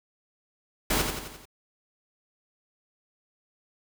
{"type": "noise with echo", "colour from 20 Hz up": "pink", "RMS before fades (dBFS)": -25, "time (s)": [0.9, 1.02], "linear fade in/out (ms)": 5, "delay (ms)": 87, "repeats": 5, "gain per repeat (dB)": -5, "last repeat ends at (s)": 1.455, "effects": []}